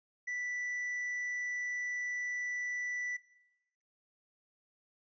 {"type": "tone with hard clipping", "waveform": "triangle", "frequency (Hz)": 1971, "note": "B6", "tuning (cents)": -4, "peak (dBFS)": -36, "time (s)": [0.27, 3.17], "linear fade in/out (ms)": 10, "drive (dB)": 6, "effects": ["noise-tail reverb RT60 0.9 s tail -18 dB re dry", "resampled to 16000 Hz"]}